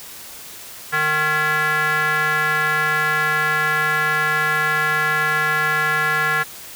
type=tone with band-pass filter; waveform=square; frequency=153.5 Hz; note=D#3; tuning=23 cents flat; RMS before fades=-19 dBFS; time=0.92-6.44 s; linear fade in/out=20 ms; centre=1600 Hz; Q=4.4; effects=white hiss -37 dBFS RMS until 6.75 s